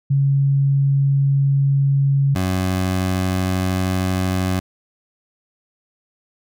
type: tone pair in turn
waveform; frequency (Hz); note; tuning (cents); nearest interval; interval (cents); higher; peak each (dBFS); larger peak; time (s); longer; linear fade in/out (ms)
sine / 20% pulse; 138.59 / 92.93; C#3 / F#2; 0 / +8; perfect fifth; 692; first; -13; neither; 0.1-2.35 / 2.35-4.6; neither; 10
effects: none